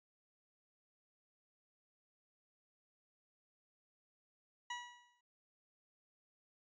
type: tone with exponential decay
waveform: 20% pulse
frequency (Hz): 969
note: B5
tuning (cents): -33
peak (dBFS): -34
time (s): 4.7-5.21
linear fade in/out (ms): 5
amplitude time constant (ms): 110
effects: resampled to 16000 Hz